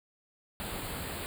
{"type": "band-stop noise", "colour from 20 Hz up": "pink", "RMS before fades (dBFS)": -38, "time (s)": [0.6, 1.26], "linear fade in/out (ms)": 0, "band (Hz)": [4700, 7400], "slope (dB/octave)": 96, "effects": []}